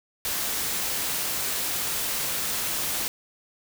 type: noise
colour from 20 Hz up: white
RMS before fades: -28 dBFS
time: 0.25-3.08 s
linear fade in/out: 0 ms
effects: none